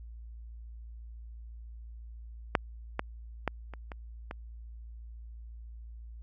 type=clicks; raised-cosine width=0.5 ms; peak=-7 / -14 / -13 / -28 / -26 / -23 dBFS; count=6; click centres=2.552 / 2.994 / 3.477 / 3.737 / 3.918 / 4.311 s; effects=added 57 Hz sine -43 dBFS peak until 6.22 s + AAC 48 kbps